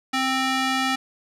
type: tone with band-pass filter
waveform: square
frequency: 262.9 Hz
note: C4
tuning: 8 cents sharp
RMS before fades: -23 dBFS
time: 0.13-0.96 s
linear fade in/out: 10 ms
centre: 2400 Hz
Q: 0.61
effects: none